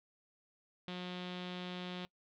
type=tone with low-pass filter; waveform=sawtooth; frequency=180 Hz; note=F#3; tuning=47 cents flat; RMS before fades=-43 dBFS; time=0.88-2.05 s; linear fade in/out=0 ms; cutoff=3500 Hz; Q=4.1; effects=noise-tail reverb RT60 0.1 s tail -23 dB re dry